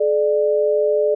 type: tone pair together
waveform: sine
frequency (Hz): 427.4 / 594.1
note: G#4 / D5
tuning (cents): +50 / +20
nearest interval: tritone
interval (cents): 570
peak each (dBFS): -17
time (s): 0-1.15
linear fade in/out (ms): 10
effects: none